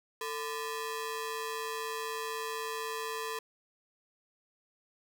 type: ring-modulated tone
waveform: sawtooth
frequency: 732 Hz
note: F#5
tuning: 19 cents flat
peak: -28 dBFS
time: 0.21-3.39 s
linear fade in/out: 2 ms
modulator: 286 Hz
effects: none